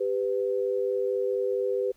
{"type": "tone pair together", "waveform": "sine", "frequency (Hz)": [395.1, 499.5], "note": ["G4", "B4"], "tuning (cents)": [14, 20], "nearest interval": "major third", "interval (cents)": 406, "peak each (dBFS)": [-27, -27], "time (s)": [0, 1.92], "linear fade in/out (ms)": 10, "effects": ["pink hiss -64 dBFS RMS until 1.96 s"]}